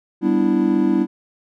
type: chord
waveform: triangle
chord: E minor seventh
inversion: first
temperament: equal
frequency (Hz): 196 / 246.9 / 293.7 / 329.6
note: G3 / B3 / D4 / E4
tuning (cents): 0 / 0 / 0 / 0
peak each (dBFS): -19 / -19 / -18 / -17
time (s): 0.21-1.07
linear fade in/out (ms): 50
effects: none